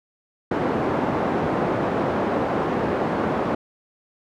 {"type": "band-pass noise", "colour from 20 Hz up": "pink", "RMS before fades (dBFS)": -23, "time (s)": [0.51, 3.55], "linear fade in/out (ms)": 5, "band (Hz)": [200, 980], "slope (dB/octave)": 12, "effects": []}